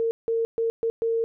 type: tone bursts at uneven times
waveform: sine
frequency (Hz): 456.7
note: A#4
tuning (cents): -36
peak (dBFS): -21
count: 5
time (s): 0-0.11 / 0.28-0.45 / 0.58-0.7 / 0.83-0.9 / 1.02-1.24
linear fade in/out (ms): 0
effects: none